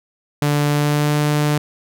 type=tone with pitch glide; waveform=sawtooth; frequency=146.4 to 148.62 Hz; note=D3 to D3; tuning=-5 to +21 cents; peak=-11 dBFS; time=0.42-1.58 s; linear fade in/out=2 ms; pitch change=+26 cents; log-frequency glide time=0.68-1.16 s; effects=none